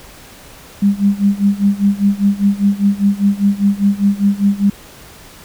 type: tone with tremolo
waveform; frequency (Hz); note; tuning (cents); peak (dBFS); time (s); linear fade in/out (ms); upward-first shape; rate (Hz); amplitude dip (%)
sine; 200.7; G3; +41; -7; 0.82-4.7; 5; sine; 5; 90
effects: pink hiss -39 dBFS RMS until 5.44 s